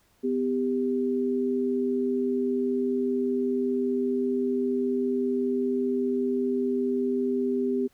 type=tone pair together; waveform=sine; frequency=251.4 / 396.5 Hz; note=B3 / G4; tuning=+31 / +20 cents; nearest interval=minor sixth; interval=789 cents; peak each=-26 dBFS; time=0.23-7.88 s; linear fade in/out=20 ms; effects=pink hiss -65 dBFS RMS until 7.93 s